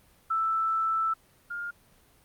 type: tone pair in turn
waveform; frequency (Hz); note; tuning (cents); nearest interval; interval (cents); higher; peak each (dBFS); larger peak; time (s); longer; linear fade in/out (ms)
sine; 1322 / 1411.3; E6 / F6; +5 / +18; minor second; 113; second; -24 / -32; first; 0.3-1.14 / 1.5-1.71; first; 10
effects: pink hiss -61 dBFS RMS until 2.24 s + Opus 32 kbps